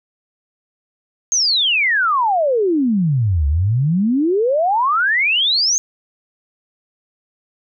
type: exponential two-way sweep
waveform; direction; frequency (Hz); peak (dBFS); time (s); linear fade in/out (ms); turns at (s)
sine; down then up; 6560 to 68.7 to 6560; -13; 1.32-5.78; 0; 3.47
effects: none